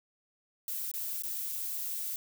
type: noise with dropouts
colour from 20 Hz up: violet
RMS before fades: -36 dBFS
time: 0.68-2.16 s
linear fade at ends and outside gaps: 1 ms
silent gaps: 0.915-0.938 / 1.222-1.235 s
effects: none